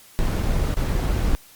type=noise with dropouts; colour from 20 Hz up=brown; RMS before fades=-21 dBFS; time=0.19-1.35 s; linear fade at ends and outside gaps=0 ms; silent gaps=0.428-0.433 / 0.742-0.768 s; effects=white hiss -49 dBFS RMS until 1.55 s + Opus 48 kbps